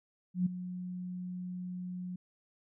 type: tone with ADSR envelope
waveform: sine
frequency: 180.8 Hz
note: F#3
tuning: 40 cents flat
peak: -24 dBFS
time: 0.34-2.16 s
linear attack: 120 ms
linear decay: 9 ms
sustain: -13 dB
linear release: 5 ms
effects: none